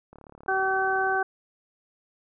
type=click train; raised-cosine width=1 ms; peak=-33 dBFS; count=38; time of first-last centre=0.13-1.152 s; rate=36.2 Hz
type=harmonic tone; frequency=382.2 Hz; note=G4; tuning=44 cents flat; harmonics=1 / 2 / 3 / 4; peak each=-29 / -26 / -33 / -26 dBFS; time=0.48-1.23 s; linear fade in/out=5 ms
effects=none